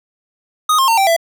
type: tone with pitch steps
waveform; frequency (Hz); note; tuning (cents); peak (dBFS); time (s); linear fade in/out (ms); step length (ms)
square; 1244.5 / 1064.8 / 911 / 779.5 / 666.9; D#6 / C6 / A#5 / G5 / E5; 0 / +30 / -40 / -10 / +20; -11; 0.69-1.165; 5; 95
effects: none